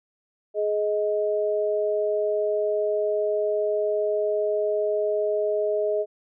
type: tone pair together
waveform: sine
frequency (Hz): 420 / 627.5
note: G#4 / D#5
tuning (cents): +19 / +15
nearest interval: perfect fifth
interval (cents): 696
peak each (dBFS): -24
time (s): 0.54-6.06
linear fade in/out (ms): 50
effects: none